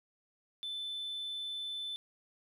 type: tone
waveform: sine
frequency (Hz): 3520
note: A7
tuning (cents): 0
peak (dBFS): -35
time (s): 0.63-1.96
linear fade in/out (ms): 0
effects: tanh soft clip ceiling -35 dBFS + 12-bit